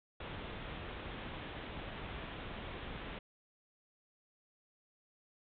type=low-pass noise; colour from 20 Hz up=pink; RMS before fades=-45 dBFS; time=0.2-3.19 s; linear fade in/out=5 ms; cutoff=3700 Hz; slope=96 dB/octave; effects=none